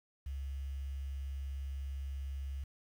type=tone with quantisation; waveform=sine; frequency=68.5 Hz; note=C#2; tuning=20 cents flat; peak=-37 dBFS; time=0.26-2.64 s; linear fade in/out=5 ms; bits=10; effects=none